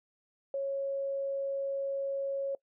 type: tone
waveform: sine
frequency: 550 Hz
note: C#5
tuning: 14 cents flat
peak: -30 dBFS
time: 0.54-2.55 s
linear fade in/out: 2 ms
effects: noise-tail reverb RT60 0.1 s tail -22 dB re dry